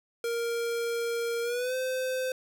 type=tone with pitch glide; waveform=square; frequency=467 to 515.2 Hz; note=A#4 to C5; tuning=+3 to -27 cents; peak=-29 dBFS; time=0.24-2.32 s; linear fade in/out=2 ms; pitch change=+170 cents; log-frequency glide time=1.42-1.75 s; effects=none